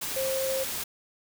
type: tone in noise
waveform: sine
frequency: 531 Hz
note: C5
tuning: 25 cents sharp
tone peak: -27 dBFS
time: 0.16-0.64 s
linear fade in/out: 10 ms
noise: white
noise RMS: -33 dBFS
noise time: 0.01-0.84 s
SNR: +3 dB
effects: none